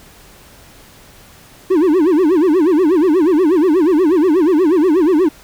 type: tone with vibrato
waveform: triangle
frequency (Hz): 335.7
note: E4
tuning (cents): +32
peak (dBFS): -7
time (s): 1.7-5.29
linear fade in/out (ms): 10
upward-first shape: sine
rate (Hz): 8.3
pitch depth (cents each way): 240
effects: pink hiss -43 dBFS RMS until 5.43 s